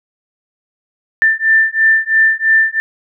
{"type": "beating tone pair", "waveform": "sine", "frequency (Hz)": [1779, 1782], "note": ["A6", "A6"], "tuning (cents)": [19, 22], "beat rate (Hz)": 3, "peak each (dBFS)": -12, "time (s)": [1.22, 2.8], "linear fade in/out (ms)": 0, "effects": []}